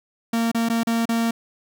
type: tone with dropouts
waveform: 45% pulse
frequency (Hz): 230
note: A#3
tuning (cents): -23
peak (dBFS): -19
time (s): 0.33-1.31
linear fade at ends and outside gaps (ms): 5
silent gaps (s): 0.516-0.546 / 0.688-0.698 / 0.834-0.87 / 1.055-1.09
effects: none